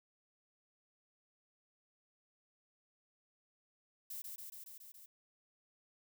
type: noise with echo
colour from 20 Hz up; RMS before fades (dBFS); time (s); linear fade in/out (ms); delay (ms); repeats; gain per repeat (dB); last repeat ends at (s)
violet; -45; 4.1-4.22; 5; 140; 6; -2; 5.06
effects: none